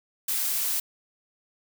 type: noise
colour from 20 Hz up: blue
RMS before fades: -27 dBFS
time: 0.28-0.8 s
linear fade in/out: 5 ms
effects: none